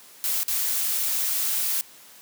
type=noise with dropouts; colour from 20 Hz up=blue; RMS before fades=-25 dBFS; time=0.24-1.81 s; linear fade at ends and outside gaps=0 ms; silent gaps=0.432-0.481 s; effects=white hiss -49 dBFS RMS until 2.21 s + high-pass 150 Hz 12 dB/octave